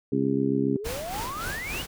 harmonic tone, 67.4 Hz, C#2, 48 cents flat, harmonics 2 / 3 / 4 / 5 / 6, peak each -31 / -29 / -25 / -31 / -28 dBFS, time 0.12-0.77 s, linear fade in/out 5 ms
sine exponential sweep, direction up, 372.5 to 2960 Hz, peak -32 dBFS, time 0.76-1.82 s, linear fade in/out 0 ms
pink noise with tremolo, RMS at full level -33 dBFS, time 0.84-1.87 s, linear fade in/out 20 ms, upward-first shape sine, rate 3.5 Hz, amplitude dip 55%
effects none

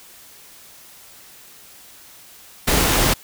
pink noise, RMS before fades -17 dBFS, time 2.67-3.14 s, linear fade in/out 10 ms, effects white hiss -45 dBFS RMS until 3.23 s

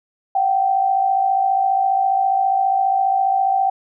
sine tone pair together, 720 / 774.8 Hz, F#5 / G5, -47 / -20 cents, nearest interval minor second, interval 127 cents, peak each -22 / -15 dBFS, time 0.35-3.7 s, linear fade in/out 5 ms, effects none

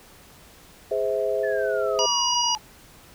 sine chord, Ab augmented, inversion none, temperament just, 415.3 / 519.1 / 648.9 Hz, Ab4 / C5 / E5, 0 / -14 / -27 cents, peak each -26 dBFS, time 0.91-2.06 s, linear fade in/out 5 ms
sine exponential sweep, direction down, 1760 to 851 Hz, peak -31 dBFS, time 1.43-2.58 s, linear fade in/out 10 ms
harmonic tone, 962 Hz, B5, 46 cents flat, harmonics 1 / 3 / 5 / 6, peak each -26 / -26 / -26 / -26 dBFS, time 1.99-2.55 s, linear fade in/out 0 ms
effects pink hiss -50 dBFS RMS until 3.14 s

